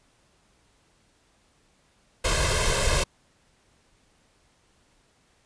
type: noise with comb filter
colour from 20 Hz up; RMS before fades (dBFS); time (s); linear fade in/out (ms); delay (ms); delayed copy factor
pink; -23; 2.24-3.04; 10; 1.9; +0.95
effects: pink hiss -64 dBFS RMS until 5.45 s + resampled to 22050 Hz